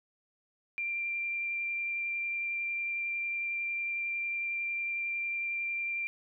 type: tone with vibrato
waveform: sine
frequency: 2371 Hz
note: D7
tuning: 16 cents sharp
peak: -31 dBFS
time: 0.78-6.07 s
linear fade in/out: 0 ms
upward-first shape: sine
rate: 11 Hz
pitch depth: 9 cents each way
effects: none